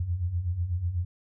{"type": "beating tone pair", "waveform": "sine", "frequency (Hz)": [82.2, 90.3], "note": ["E2", "F#2"], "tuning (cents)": [-4, -42], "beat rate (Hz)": 8.1, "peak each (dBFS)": [-33, -27], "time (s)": [0, 1.05], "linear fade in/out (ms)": 5, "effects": []}